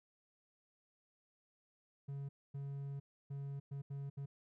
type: tone bursts at uneven times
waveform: triangle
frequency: 139.5 Hz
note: C#3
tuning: 11 cents sharp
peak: -39 dBFS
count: 6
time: 2.08-2.29 / 2.54-3 / 3.3-3.6 / 3.71-3.82 / 3.9-4.1 / 4.17-4.26 s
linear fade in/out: 10 ms
effects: none